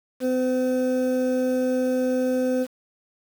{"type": "tone pair together", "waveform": "triangle", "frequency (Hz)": [254.8, 511], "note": ["C4", "C5"], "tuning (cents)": [-46, -41], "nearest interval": "octave", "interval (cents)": 1205, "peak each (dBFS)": -21, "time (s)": [0.2, 2.67], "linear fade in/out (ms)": 50, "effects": ["7-bit"]}